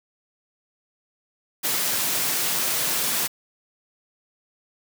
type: high-pass noise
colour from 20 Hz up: white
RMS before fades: -24 dBFS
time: 1.63-3.28 s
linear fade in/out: 20 ms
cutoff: 110 Hz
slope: 96 dB/octave
effects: none